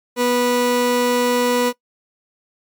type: tone pair together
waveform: 30% pulse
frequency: 245 / 490 Hz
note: B3 / B4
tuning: -14 / -14 cents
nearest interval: octave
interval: 1200 cents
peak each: -17 / -16 dBFS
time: 0.16-1.73 s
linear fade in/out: 50 ms
effects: noise-tail reverb RT60 0.1 s tail -20 dB re dry + MP3 96 kbps